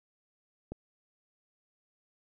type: click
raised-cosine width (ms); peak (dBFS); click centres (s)
2; -25; 0.72
effects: none